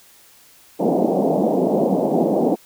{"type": "band-pass noise", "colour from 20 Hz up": "pink", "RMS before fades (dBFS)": -18, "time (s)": [0.79, 2.56], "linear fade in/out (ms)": 20, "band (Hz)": [180, 770], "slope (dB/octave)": 48, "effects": ["white hiss -50 dBFS RMS until 2.65 s"]}